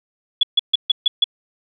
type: tone bursts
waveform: sine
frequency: 3400 Hz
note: G#7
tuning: 40 cents sharp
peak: -10 dBFS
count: 6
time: 0.41-1.242 s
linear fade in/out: 5 ms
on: 22 ms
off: 140 ms
effects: none